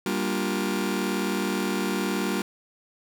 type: chord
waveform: sawtooth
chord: G minor seventh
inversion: none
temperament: just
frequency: 196 / 235.2 / 294 / 352.8 Hz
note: G3 / Bb3 / D4 / F4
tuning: 0 / +16 / +2 / +18 cents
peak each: -24 / -27 / -28 / -26 dBFS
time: 0.06-2.42 s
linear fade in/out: 2 ms
effects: none